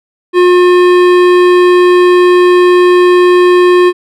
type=tone with hard clipping; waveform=sine; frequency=358.2 Hz; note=F4; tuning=44 cents sharp; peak=-5 dBFS; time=0.33-3.93 s; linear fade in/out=50 ms; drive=15 dB; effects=none